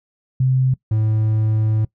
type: tone pair in turn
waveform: sine / triangle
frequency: 130 / 108.87 Hz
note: C3 / A2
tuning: -11 / -18 cents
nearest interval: minor third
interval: 307 cents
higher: first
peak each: -13 dBFS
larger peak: neither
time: 0.4-0.74 / 0.91-1.85 s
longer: second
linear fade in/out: 5 ms
effects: noise-tail reverb RT60 0.1 s tail -21 dB re dry